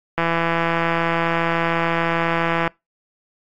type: click train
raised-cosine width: 0.5 ms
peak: -5 dBFS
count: 418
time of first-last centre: 0.18-2.677 s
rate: 167 Hz
effects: noise-tail reverb RT60 0.2 s tail -24 dB re dry + AAC 64 kbps